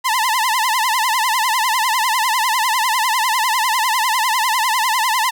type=tone with vibrato; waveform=sawtooth; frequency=950 Hz; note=A#5; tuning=33 cents sharp; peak=-11 dBFS; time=0.04-5.31 s; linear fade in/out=20 ms; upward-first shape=sine; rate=10 Hz; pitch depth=180 cents each way; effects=none